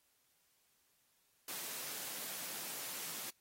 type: high-pass noise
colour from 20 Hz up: white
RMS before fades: -44 dBFS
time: 1.48-3.3 s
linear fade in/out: 2 ms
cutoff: 130 Hz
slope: 24 dB/octave
effects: white hiss -75 dBFS RMS until 3.4 s + AAC 48 kbps

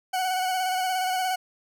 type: tone with vibrato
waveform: 40% pulse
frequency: 743 Hz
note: F#5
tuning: 7 cents sharp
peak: -23 dBFS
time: 0.13-1.36 s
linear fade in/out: 10 ms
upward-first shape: square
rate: 17 Hz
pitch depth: 23 cents each way
effects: none

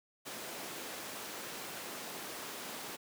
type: high-pass noise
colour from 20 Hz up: pink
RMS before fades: -44 dBFS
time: 0.25-2.97 s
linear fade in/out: 20 ms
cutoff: 290 Hz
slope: 12 dB/octave
effects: none

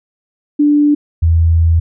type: tone pair in turn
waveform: sine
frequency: 293.7 / 82.61 Hz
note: D4 / E2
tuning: 0 / +4 cents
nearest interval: octave + minor seventh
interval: 2196 cents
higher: first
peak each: -7 dBFS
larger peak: neither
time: 0.59-0.95 / 1.22-1.8 s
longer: second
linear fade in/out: 10 ms
effects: none

